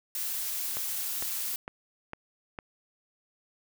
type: noise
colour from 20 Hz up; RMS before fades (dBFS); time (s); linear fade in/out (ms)
blue; -33; 0.15-1.56; 2
type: click train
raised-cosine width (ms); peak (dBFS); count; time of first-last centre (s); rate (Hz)
0.5; -22; 5; 0.77-2.588; 2.2
effects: none